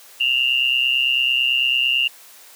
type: tone with amplitude modulation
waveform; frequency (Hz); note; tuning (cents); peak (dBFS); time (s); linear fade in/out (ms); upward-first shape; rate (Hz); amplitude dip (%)
sine; 2794; F7; 0; -12; 0.2-2.08; 10; sine; 129; 80
effects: white hiss -45 dBFS RMS until 2.55 s + high-pass 400 Hz 12 dB/octave